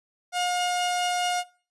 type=tone pair together; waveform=sawtooth; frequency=715.2 / 2856 Hz; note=F5 / F7; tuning=+41 / +38 cents; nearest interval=2 octaves; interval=2397 cents; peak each=-21 / -30 dBFS; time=0.32-1.44 s; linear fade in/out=50 ms; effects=noise-tail reverb RT60 0.4 s tail -20 dB re dry + resampled to 24000 Hz